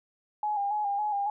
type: tone with vibrato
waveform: sine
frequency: 823 Hz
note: G#5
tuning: 16 cents flat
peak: -26 dBFS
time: 0.43-1.3 s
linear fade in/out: 2 ms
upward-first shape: square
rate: 3.6 Hz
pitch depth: 41 cents each way
effects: none